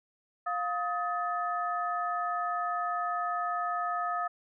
sine tone cluster, 705 / 1265 / 1755 Hz, F5 / D#6 / A6, +16 / +28 / -5 cents, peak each -33 / -31 / -40 dBFS, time 0.46-4.28 s, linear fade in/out 10 ms, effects none

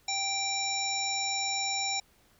harmonic tone, 784 Hz, G5, in tune, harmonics 1 / 3 / 5 / 7 / 9, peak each -35 / -35 / -35 / -35 / -35 dBFS, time 0.08-2 s, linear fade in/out 5 ms, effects pink hiss -64 dBFS RMS until 2.39 s

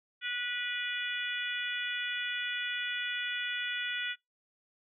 harmonic tone, 488.7 Hz, B4, 18 cents flat, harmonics 3 / 4 / 5 / 6 / 7, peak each -37 / -38 / -39 / -40 / -40 dBFS, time 0.21-4.16 s, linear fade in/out 50 ms, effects noise-tail reverb RT60 0.2 s tail -26 dB re dry

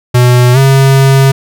square tone with pitch glide, 123.47 to 135.42 Hz, B2 to C#3, 0 to -40 cents, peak -4 dBFS, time 0.14-1.32 s, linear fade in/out 10 ms, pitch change +160 cents, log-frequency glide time 0.53-0.58 s, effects none

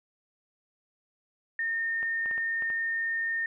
sine tone, 1826 Hz, A#6, 36 cents flat, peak -27 dBFS, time 1.59-3.46 s, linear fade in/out 2 ms
clicks, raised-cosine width 0.5 ms, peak -28 dBFS, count 6, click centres 2.029 / 2.259 / 2.312 / 2.379 / 2.623 / 2.702 s
effects none

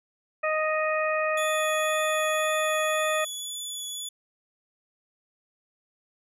harmonic tone, 622.3 Hz, D#5, in tune, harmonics 1 / 2 / 3 / 4, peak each -26 / -29 / -31 / -32 dBFS, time 0.43-3.25 s, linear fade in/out 10 ms
20% pulse tone with vibrato, 3434 Hz, A7, 43 cents flat, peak -27 dBFS, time 1.37-4.09 s, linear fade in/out 5 ms, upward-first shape triangle, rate 1.9 Hz, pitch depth 16 cents each way
effects none

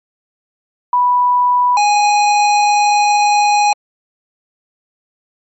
sine / square tone pair in turn, 985 / 828.3 Hz, B5 / G#5, -5 / -5 cents, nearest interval minor third, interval 300 cents, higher first, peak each -9 / -10 dBFS, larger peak first, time 0.93-1.77 / 1.77-3.73 s, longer second, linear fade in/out 2 ms, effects MP3 32 kbps

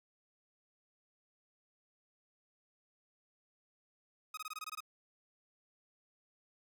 sawtooth tone bursts, 1258 Hz, D#6, 19 cents sharp, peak -37 dBFS, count 9, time 4.34-4.805 s, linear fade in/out 5 ms, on 33 ms, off 21 ms, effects none

